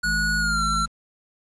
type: tone with pitch glide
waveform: square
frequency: 1459 to 1353.5 Hz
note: F#6 to E6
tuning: -25 to +45 cents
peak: -22 dBFS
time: 0.03-0.86 s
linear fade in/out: 10 ms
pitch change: -130 cents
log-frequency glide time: 0.38-0.64 s
type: harmonic tone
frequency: 53.1 Hz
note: G#1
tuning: 39 cents sharp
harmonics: 1 / 3 / 4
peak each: -27 / -32 / -33 dBFS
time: 0.03-0.88 s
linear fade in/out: 50 ms
effects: resampled to 22050 Hz + 9-bit